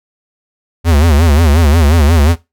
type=tone with vibrato; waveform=square; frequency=77.78 Hz; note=D#2; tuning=in tune; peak=-7 dBFS; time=0.84-2.36 s; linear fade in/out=50 ms; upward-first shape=sine; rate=5.6 Hz; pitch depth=170 cents each way; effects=noise-tail reverb RT60 0.2 s tail -17 dB re dry